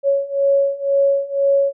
sine beating tone pair, 554.4 / 556.4 Hz, C#5 / C#5, 0 / +6 cents, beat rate 2 Hz, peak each -18 / -16 dBFS, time 0.03-1.73 s, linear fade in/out 50 ms, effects none

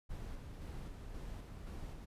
brown noise with tremolo, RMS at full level -45 dBFS, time 0.09-2.06 s, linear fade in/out 20 ms, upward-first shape square, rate 1.9 Hz, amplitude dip 30%, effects resampled to 32000 Hz

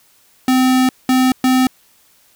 square tone bursts at uneven times, 257.3 Hz, C4, 29 cents flat, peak -11 dBFS, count 3, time 0.48-0.89 / 1.09-1.32 / 1.44-1.67 s, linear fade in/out 2 ms, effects white hiss -53 dBFS RMS until 2.35 s

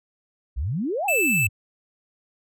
sine exponential two-way sweep, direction up then down, 54.4 to 853 to 90.2 Hz, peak -23 dBFS, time 0.56-1.49 s, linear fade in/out 20 ms, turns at 1.06 s
square tone, 2637 Hz, E7, in tune, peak -20 dBFS, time 1.08-1.47 s, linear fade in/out 5 ms
effects none

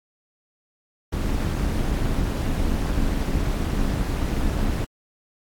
brown noise with amplitude modulation, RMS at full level -20 dBFS, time 1.12-4.85 s, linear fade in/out 10 ms, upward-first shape sine, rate 244 Hz, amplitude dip 65%, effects AAC 64 kbps

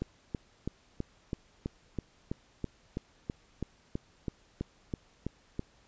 click train, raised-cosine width 3 ms, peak -20 dBFS, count 18, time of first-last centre 0.02-5.594 s, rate 3.05 Hz, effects pink hiss -64 dBFS RMS until 5.87 s + resampled to 16000 Hz

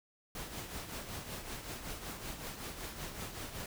pink noise with tremolo, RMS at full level -41 dBFS, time 0.35-3.66 s, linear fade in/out 2 ms, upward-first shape triangle, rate 5.3 Hz, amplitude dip 60%, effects none

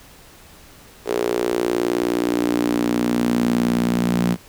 sawtooth tone with high-pass filter sweep, 59.4 Hz, A#1, 33 cents sharp, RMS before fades -20 dBFS, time 1.05-4.37 s, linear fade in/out 50 ms, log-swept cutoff 420 to 190 Hz, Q 4.7, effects pink hiss -46 dBFS RMS until 4.48 s

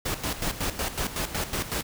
pink noise with tremolo, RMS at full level -28 dBFS, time 0.05-1.83 s, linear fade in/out 10 ms, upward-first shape square, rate 5.4 Hz, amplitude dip 70%, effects none

